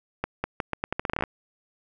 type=accelerating click train; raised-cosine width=0.5 ms; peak=-11 dBFS; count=15; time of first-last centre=0.24-1.238 s; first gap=200 ms; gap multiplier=0.81; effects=none